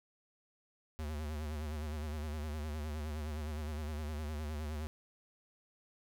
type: tone with vibrato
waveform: square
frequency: 76 Hz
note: D#2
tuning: 40 cents flat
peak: -38 dBFS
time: 0.99-4.87 s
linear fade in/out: 0 ms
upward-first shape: sine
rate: 9.7 Hz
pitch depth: 74 cents each way
effects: none